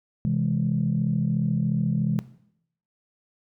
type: chord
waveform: sine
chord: C augmented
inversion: none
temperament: equal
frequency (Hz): 130.81 / 164.81 / 207.7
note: C3 / E3 / G#3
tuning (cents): 0 / 0 / 0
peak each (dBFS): -25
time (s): 0.25-2.19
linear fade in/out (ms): 0
effects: noise-tail reverb RT60 0.7 s tail -17 dB re dry + tanh soft clip ceiling -13 dBFS